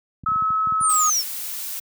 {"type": "clicks", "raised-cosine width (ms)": 5, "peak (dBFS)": -24, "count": 9, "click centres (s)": [0.237, 0.287, 0.318, 0.359, 0.423, 0.505, 0.672, 0.723, 0.811]}
{"type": "tone with pitch glide", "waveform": "sine", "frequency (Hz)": [1290, 1246.1], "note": ["E6", "D#6"], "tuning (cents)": [-38, 2], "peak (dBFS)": -18, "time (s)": [0.26, 1.1], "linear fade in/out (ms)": 5, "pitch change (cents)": -60, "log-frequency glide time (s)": [0.83, 0.97]}
{"type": "exponential sweep", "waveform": "sine", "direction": "down", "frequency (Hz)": [9720, 5160], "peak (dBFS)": -18, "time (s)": [0.8, 1.24], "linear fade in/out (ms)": 50}
{"type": "noise", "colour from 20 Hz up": "blue", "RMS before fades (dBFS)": -30, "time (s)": [0.89, 1.8], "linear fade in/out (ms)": 10}
{"effects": ["high-pass 80 Hz 12 dB/octave"]}